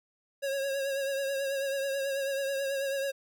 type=tone with vibrato; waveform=square; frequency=548 Hz; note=C#5; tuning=20 cents flat; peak=-30 dBFS; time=0.42-3.12 s; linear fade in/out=20 ms; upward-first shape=triangle; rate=9.2 Hz; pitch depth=44 cents each way; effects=none